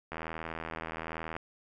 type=click train; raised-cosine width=0.5 ms; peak=-22 dBFS; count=102; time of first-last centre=0.12-1.365 s; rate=81.1 Hz; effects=none